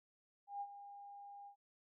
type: tone with ADSR envelope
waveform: sine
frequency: 807 Hz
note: G#5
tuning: 50 cents flat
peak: -39 dBFS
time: 0.47-1.56 s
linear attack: 140 ms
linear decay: 54 ms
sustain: -12 dB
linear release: 92 ms
effects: none